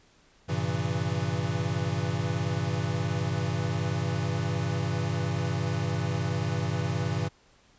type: chord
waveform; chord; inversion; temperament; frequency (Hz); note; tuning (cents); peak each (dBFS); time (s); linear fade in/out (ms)
square; G diminished seventh; none; equal with one note detuned; 98 / 116.54 / 135.19 / 164.81; G2 / Bb2 / Db3 / Fb3; 0 / 0 / -43 / 0; -33; 0.48-7.29; 20
effects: pink hiss -61 dBFS RMS until 7.78 s + resampled to 16000 Hz